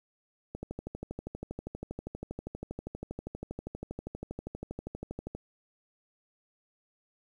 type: click train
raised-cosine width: 2 ms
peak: -24 dBFS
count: 61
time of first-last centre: 0.55-5.35 s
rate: 12.5 Hz
effects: 10-bit